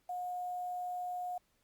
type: tone with quantisation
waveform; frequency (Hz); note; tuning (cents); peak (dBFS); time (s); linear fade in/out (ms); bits
sine; 720; F#5; -47; -36; 0.09-1.38; 5; 10
effects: pink hiss -75 dBFS RMS until 1.63 s + Opus 48 kbps